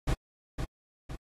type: noise with echo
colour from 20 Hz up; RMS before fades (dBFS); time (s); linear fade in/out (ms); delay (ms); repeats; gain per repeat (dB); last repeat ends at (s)
brown; -26; 0.07-0.14; 10; 510; 2; -6; 1.16
effects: AAC 32 kbps